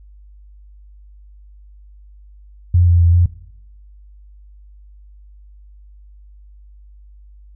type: tone with pitch steps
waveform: sine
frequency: 87.9 / 86.3 / 85.2 / 87.3 Hz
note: F2 / F2 / F2 / F2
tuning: +12 / -20 / -42 / 0 cents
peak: -8 dBFS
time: 2.74-3.26 s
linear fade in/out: 5 ms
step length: 130 ms
effects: noise-tail reverb RT60 0.8 s tail -18 dB re dry + added 50 Hz sine -40 dBFS peak until 7.55 s